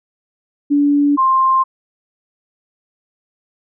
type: tone pair in turn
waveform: sine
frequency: 287.9 / 1053.6 Hz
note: D4 / C6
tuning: -34 / +12 cents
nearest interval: octave + minor seventh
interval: 2246 cents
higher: second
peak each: -10 dBFS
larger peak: neither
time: 0.7-1.17 / 1.17-1.64 s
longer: neither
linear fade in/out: 20 ms
effects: none